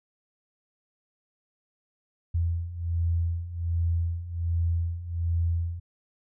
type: beating tone pair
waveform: sine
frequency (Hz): 83.7 / 85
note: E2 / F2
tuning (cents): +27 / -46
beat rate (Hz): 1.3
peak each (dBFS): -30 / -26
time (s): 2.34-5.8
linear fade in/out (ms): 10
effects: none